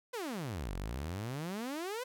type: exponential two-way sweep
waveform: sawtooth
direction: down then up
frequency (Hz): 523.3 to 42.59 to 523.3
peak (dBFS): -33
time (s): 0.13-2.04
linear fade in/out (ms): 10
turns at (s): 0.74
effects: none